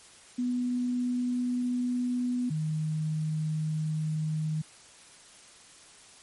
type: tone pair in turn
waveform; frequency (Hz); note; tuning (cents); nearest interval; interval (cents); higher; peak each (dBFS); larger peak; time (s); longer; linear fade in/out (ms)
sine; 246.9 / 155.54; B3 / D#3; 0 / 0; minor sixth; 800; first; -26 / -27; first; 0.38-2.5 / 2.5-4.62; neither; 10
effects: white hiss -53 dBFS RMS until 6.22 s + MP3 48 kbps